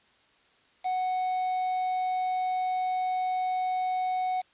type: tone with quantisation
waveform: triangle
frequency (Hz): 740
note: F#5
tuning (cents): 0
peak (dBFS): -24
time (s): 0.84-4.42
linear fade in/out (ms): 20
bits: 7
effects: white hiss -63 dBFS RMS until 4.53 s + resampled to 8000 Hz